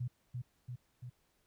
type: tone with echo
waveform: sine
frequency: 123.47 Hz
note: B2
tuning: in tune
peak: -34 dBFS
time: 0-0.08 s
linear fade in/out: 10 ms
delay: 340 ms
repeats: 3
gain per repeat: -3 dB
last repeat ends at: 1.1 s
effects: pink hiss -75 dBFS RMS until 1.46 s